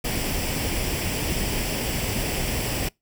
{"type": "noise with comb filter", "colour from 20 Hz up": "pink", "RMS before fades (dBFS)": -26, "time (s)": [0.04, 2.89], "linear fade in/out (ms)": 10, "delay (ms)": 0.38, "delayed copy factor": 0.55, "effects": ["noise-tail reverb RT60 0.2 s tail -26 dB re dry"]}